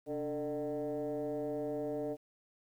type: tone with frequency modulation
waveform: sine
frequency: 445.9 Hz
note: A4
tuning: 23 cents sharp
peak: -33 dBFS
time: 0.06-2.17 s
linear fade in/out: 50 ms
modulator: 156 Hz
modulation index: 1.3
effects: tanh soft clip ceiling -30 dBFS + 11-bit